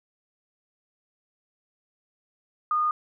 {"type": "tone", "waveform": "sine", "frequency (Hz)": 1225, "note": "D#6", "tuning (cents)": -27, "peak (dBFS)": -21, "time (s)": [2.71, 2.91], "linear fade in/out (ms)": 2, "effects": []}